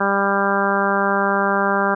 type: harmonic tone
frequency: 198.3 Hz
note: G3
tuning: 20 cents sharp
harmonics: 1 / 2 / 3 / 4 / 5 / 6 / 7 / 8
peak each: -24 / -24 / -24 / -24 / -24 / -24 / -24 / -24 dBFS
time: 0-1.95 s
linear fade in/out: 10 ms
effects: none